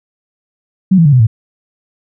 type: tone with pitch steps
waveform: sine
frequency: 188.7 / 165.22 / 144.67 / 126.67 / 110.91 Hz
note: F#3 / E3 / D3 / B2 / A2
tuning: +34 / +4 / -26 / +44 / +14 cents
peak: -4 dBFS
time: 0.91-1.27 s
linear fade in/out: 10 ms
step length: 72 ms
effects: none